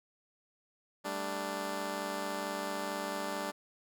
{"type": "chord", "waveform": "10% pulse", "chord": "G suspended second", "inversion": "none", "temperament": "just", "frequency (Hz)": [196, 220.5, 294], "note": ["G3", "A3", "D4"], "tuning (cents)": [0, 4, 2], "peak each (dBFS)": [-32, -35, -31], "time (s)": [1.04, 3.52], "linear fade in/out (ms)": 20, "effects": []}